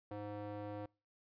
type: tone with band-pass filter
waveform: square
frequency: 103.83 Hz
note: G#2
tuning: in tune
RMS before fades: -45 dBFS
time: 0.11-0.86 s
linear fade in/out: 5 ms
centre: 540 Hz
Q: 1.2
effects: noise-tail reverb RT60 0.3 s tail -25 dB re dry + resampled to 11025 Hz